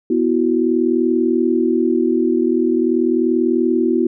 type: chord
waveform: sine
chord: B suspended fourth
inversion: none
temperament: equal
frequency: 246.9 / 329.6 / 370 Hz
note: B3 / E4 / F#4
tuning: 0 / 0 / 0 cents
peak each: -18 / -17 / -18 dBFS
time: 0.1-4.07 s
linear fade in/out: 5 ms
effects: none